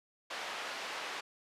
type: band-pass noise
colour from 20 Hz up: pink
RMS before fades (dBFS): -41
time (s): 0.3-1.21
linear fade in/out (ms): 10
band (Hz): 720 to 4100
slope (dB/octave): 12
effects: resampled to 32000 Hz